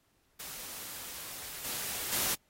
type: noise with level steps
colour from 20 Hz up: white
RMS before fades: -43 / -37 / -31 dBFS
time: 0.39-2.35 s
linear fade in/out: 10 ms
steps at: 1.64 / 2.12 s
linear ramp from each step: 10 ms
effects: pink hiss -72 dBFS RMS until 2.49 s + AAC 48 kbps